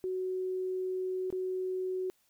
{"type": "tone with dropouts", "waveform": "sine", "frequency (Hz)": 371.7, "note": "F#4", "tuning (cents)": 8, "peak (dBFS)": -31, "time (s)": [0.04, 2.1], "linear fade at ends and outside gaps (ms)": 0, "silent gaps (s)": [1.303, 1.326], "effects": ["white hiss -71 dBFS RMS until 2.29 s"]}